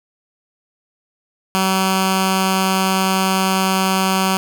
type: tone with notch filter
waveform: 10% pulse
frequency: 189.9 Hz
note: F#3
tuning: 45 cents sharp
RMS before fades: -17 dBFS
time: 1.55-4.37 s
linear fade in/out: 0 ms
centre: 480 Hz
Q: 0.97
effects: 7-bit